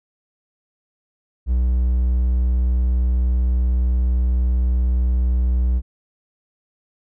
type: tone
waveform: triangle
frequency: 61.74 Hz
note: B1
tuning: in tune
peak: -13 dBFS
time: 1.46-5.82 s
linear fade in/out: 50 ms
effects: none